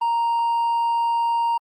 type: tone with hard clipping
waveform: sine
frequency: 932.3 Hz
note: A#5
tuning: in tune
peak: -19 dBFS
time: 0.01-1.58 s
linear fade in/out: 10 ms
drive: 2 dB
effects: Opus 32 kbps